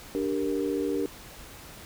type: chord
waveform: sine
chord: G minor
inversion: second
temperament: equal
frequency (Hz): 293.7 / 392 / 466.2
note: D4 / G4 / Bb4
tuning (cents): 0 / 0 / 0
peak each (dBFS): -29 / -30 / -31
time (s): 0.15-1.06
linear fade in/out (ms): 0
effects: pink hiss -46 dBFS RMS until 1.85 s